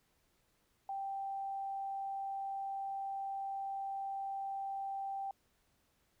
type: tone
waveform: sine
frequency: 784 Hz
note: G5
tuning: in tune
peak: -37 dBFS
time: 0.89-5.31 s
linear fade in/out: 2 ms
effects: pink hiss -75 dBFS RMS until 6.2 s